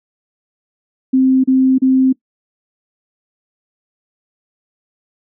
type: tone bursts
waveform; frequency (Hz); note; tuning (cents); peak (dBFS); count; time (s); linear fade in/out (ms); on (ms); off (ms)
sine; 261.6; C4; 0; -8; 3; 1.13-2.128; 10; 310; 34
effects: noise-tail reverb RT60 0.1 s tail -21 dB re dry